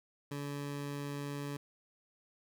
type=tone; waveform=20% pulse; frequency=143 Hz; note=D3; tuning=46 cents flat; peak=-33 dBFS; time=0.31-1.57 s; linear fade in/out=5 ms; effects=none